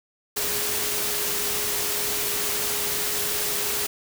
sine tone in noise, 415.3 Hz, G#4, in tune, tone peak -36 dBFS, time 0.36-3.87 s, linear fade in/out 10 ms, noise white, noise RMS -26 dBFS, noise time 0.36-3.87 s, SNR -13 dB, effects none

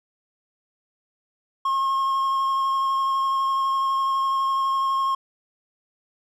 triangle tone with vibrato, 1078 Hz, C#6, 49 cents flat, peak -18 dBFS, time 1.65-5.15 s, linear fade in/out 5 ms, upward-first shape sine, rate 12 Hz, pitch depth 11 cents each way, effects none

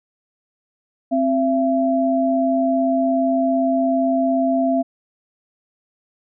sine tone pair together, 263.4 / 674 Hz, C4 / E5, +12 / +38 cents, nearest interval octave + major third, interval 1626 cents, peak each -18 dBFS, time 1.11-4.83 s, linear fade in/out 20 ms, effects none

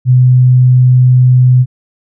sine tone, 126.5 Hz, B2, 42 cents sharp, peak -3 dBFS, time 0.05-1.66 s, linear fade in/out 50 ms, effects none

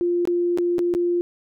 sine tone with dropouts, 349.2 Hz, F4, in tune, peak -18 dBFS, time 0.01-1.21 s, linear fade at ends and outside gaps 0 ms, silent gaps 0.253-0.274 / 0.575-0.585 / 0.783-0.791 / 0.939-0.949 s, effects none

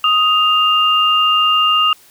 sine tone pair together, 1248.6 / 2803 Hz, D#6 / F7, +6 / +6 cents, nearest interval octave + major second, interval 1400 cents, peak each -13 dBFS, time 0.04-1.93 s, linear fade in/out 2 ms, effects white hiss -47 dBFS RMS until 2.1 s

